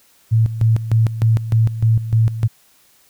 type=tone with tremolo; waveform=sine; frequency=112.5 Hz; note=A2; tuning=39 cents sharp; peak=-10 dBFS; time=0.31-2.48 s; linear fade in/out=20 ms; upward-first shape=square; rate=3.3 Hz; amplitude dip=75%; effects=white hiss -54 dBFS RMS until 3.09 s